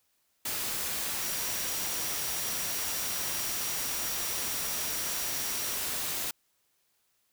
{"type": "tone in noise", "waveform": "sine", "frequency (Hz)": 5710, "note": "F8", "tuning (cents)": 37, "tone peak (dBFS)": -40, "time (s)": [1.21, 5.77], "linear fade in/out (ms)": 5, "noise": "white", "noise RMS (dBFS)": -33, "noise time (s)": [0.45, 6.31], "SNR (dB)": -10, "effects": ["white hiss -73 dBFS RMS until 7.32 s"]}